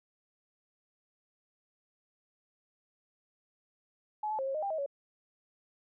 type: tone with pitch steps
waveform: sine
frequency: 850 / 864 / 535 / 541 / 617 / 795 / 635 / 561 Hz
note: G#5 / A5 / C5 / C#5 / D#5 / G5 / D#5 / C#5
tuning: +40 / -32 / +38 / -42 / -15 / +24 / +35 / +21 cents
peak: -31 dBFS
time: 4.23-4.862 s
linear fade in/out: 5 ms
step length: 79 ms
effects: none